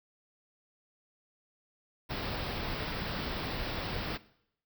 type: band-stop noise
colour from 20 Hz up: pink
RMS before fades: -36 dBFS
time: 2.09-4.18 s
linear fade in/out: 20 ms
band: 5300 to 16000 Hz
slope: 96 dB/octave
effects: noise-tail reverb RT60 0.7 s tail -19 dB re dry